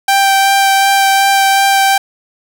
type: tone with vibrato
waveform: sawtooth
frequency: 784 Hz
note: G5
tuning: in tune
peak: -4 dBFS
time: 0.08-1.98 s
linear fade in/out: 5 ms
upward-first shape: sine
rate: 2.7 Hz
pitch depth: 9 cents each way
effects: none